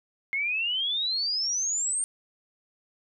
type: exponential sweep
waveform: sine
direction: up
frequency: 2133 to 8870 Hz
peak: -25 dBFS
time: 0.33-2.04 s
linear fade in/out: 0 ms
effects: none